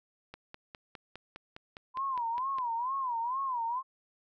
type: click train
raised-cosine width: 0.3 ms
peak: -28 dBFS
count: 12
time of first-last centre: 0.34-2.585 s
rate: 4.9 Hz
type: tone with vibrato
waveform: sine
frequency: 1000 Hz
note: B5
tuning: 21 cents sharp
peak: -30 dBFS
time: 1.94-3.83 s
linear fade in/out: 50 ms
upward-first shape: sine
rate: 2.2 Hz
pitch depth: 160 cents each way
effects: none